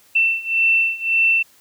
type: beating tone pair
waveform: sine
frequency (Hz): 2682 / 2683.8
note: E7 / E7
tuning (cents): +29 / +30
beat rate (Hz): 1.8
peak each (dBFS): -19 / -17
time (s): 0.15-1.43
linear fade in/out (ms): 10
effects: white hiss -53 dBFS RMS until 1.6 s